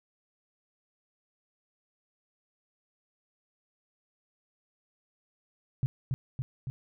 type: tone with echo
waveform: sine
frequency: 130 Hz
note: C3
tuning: 11 cents flat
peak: -23 dBFS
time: 5.83-5.86 s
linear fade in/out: 0 ms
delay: 280 ms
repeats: 3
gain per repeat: -3 dB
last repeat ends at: 6.7 s
effects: none